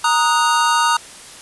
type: chord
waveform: square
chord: D# minor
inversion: second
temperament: equal with one note detuned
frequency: 932.3 / 1244.5 / 1472.3 Hz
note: A#5 / D#6 / F#6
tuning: 0 / 0 / -9 cents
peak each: -17 / -18 / -22 dBFS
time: 0.04-0.97 s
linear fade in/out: 5 ms
effects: white hiss -38 dBFS RMS until 1.41 s + resampled to 24000 Hz